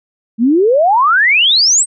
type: exponential sweep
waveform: sine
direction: up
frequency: 215.7 to 8580 Hz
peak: -7 dBFS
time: 0.38-1.86 s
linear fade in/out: 50 ms
effects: none

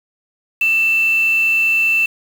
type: tone with quantisation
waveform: sine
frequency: 2665 Hz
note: E7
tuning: 18 cents sharp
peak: -12 dBFS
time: 0.61-2.06 s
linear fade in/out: 5 ms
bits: 5
effects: none

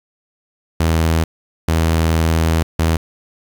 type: tone bursts at uneven times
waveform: sawtooth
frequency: 81.3 Hz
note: E2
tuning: 23 cents flat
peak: -9 dBFS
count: 3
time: 0.8-1.24 / 1.68-2.63 / 2.79-2.97 s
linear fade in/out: 5 ms
effects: 7-bit

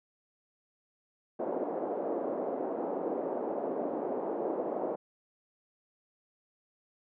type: band-pass noise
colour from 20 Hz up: white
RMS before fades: -34 dBFS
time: 1.39-4.96 s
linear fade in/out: 10 ms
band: 270 to 660 Hz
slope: 24 dB/octave
effects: none

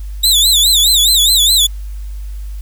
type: tone with vibrato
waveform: sawtooth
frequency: 3729 Hz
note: A#7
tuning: in tune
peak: -5 dBFS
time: 0.23-1.67 s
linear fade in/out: 10 ms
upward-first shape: sine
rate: 4.8 Hz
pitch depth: 170 cents each way
effects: added 50 Hz sine -22 dBFS peak until 2.61 s + white hiss -47 dBFS RMS until 2.61 s

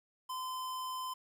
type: tone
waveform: square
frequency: 1026 Hz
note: C6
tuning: 34 cents flat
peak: -38 dBFS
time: 0.29-1.14 s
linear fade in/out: 10 ms
effects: 11-bit

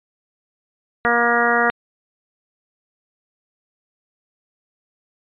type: harmonic tone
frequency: 237 Hz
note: A#3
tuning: 29 cents sharp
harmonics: 1 / 2 / 3 / 4 / 5 / 6 / 7 / 8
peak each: -26 / -22 / -21 / -26 / -23 / -21 / -23 / -22 dBFS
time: 1.05-1.7 s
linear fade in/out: 0 ms
effects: resampled to 8000 Hz

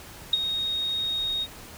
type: tone with ADSR envelope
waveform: sine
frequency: 3735 Hz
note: A#7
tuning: 3 cents sharp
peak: -15 dBFS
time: 0.33-1.47 s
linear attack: 4 ms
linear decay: 23 ms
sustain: -10 dB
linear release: 45 ms
effects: pink hiss -44 dBFS RMS until 1.77 s

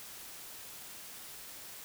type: silence
effects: white hiss -48 dBFS RMS until 1.84 s

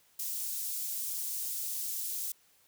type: high-pass noise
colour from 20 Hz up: white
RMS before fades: -36 dBFS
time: 0.19-2.32 s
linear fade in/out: 5 ms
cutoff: 6700 Hz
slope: 12 dB/octave
effects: white hiss -66 dBFS RMS until 2.67 s

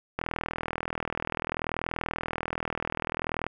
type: click train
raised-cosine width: 0.5 ms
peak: -14 dBFS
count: 134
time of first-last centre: 0.19-3.466 s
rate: 40.6 Hz
effects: none

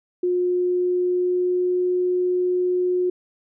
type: tone with pitch glide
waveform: sine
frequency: 358.6 to 361.5 Hz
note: F4 to F#4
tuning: +46 to -40 cents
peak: -18 dBFS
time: 0.23-3.1 s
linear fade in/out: 5 ms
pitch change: +14 cents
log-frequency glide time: 0.4-1.87 s
effects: none

